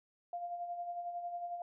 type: tone with tremolo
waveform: sine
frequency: 698.5 Hz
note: F5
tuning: in tune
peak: -36 dBFS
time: 0.33-1.62 s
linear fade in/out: 2 ms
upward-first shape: sine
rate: 11 Hz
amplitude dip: 50%
effects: none